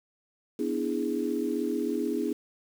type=chord; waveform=sine; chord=E dominant seventh; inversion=second; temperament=equal; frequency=246.9 / 293.7 / 329.6 / 415.3 Hz; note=B3 / D4 / E4 / G#4; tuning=0 / 0 / 0 / 0 cents; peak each=-32 dBFS; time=0.59-2.33 s; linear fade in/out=5 ms; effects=8-bit